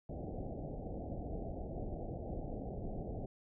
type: low-pass noise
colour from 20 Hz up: pink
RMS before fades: -42 dBFS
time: 0.09-3.26 s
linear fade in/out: 5 ms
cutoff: 770 Hz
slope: 96 dB/octave
effects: none